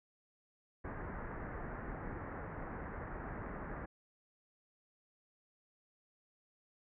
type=low-pass noise; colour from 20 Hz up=pink; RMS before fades=-44 dBFS; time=0.84-3.86 s; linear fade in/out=10 ms; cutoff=1900 Hz; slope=48 dB/octave; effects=none